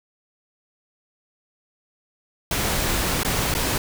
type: noise with dropouts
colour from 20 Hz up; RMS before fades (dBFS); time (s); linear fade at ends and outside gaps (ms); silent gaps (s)
pink; -23; 2.51-3.78; 2; 3.233-3.248 / 3.541-3.549
effects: none